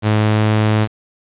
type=tone with pitch glide; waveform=sawtooth; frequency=107 to 107.74 Hz; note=A2 to A2; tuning=-48 to -36 cents; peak=-8 dBFS; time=0.02-0.88 s; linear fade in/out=50 ms; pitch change=+12 cents; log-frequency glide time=0.22-0.47 s; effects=resampled to 8000 Hz + 7-bit